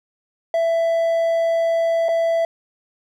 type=tone with dropouts; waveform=triangle; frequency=664 Hz; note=E5; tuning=12 cents sharp; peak=-14 dBFS; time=0.54-2.45 s; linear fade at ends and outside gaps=2 ms; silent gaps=2.085-2.089 s; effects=none